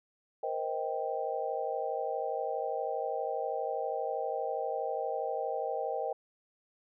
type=chord; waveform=sine; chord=C minor seventh; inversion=third; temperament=just; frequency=470.9 / 523.3 / 627.9 / 784.9 Hz; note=Bb4 / C5 / Eb5 / G5; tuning=+18 / 0 / +16 / +2 cents; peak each=-37 / -37 / -37 / -36 dBFS; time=0.43-6.13 s; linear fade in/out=5 ms; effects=none